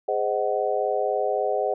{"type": "chord", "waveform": "sine", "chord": "Ab dominant seventh", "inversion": "none", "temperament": "just", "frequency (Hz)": [415.3, 519.1, 623, 747.5], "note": ["Ab4", "C5", "Eb5", "Gb5"], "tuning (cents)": [0, -14, 2, 17], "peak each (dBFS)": -27, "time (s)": [0.08, 1.74], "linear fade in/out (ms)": 5, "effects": []}